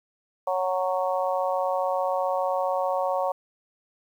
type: harmonic tone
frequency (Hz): 184.7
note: F#3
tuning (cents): -3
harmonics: 3 / 4 / 5 / 6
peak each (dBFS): -26 / -28 / -30 / -32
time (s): 0.47-3.32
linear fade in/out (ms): 5
effects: 9-bit